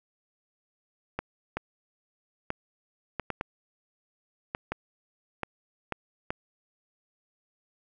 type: clicks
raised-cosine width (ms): 0.5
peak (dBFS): -15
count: 11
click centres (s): 1.19 / 1.57 / 2.504 / 3.197 / 3.303 / 3.411 / 4.549 / 4.72 / 5.433 / 5.923 / 6.305
effects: none